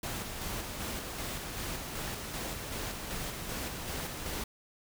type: noise with tremolo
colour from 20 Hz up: pink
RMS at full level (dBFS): -37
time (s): 0.03-4.44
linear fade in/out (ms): 5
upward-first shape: square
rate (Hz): 2.6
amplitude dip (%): 30
effects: none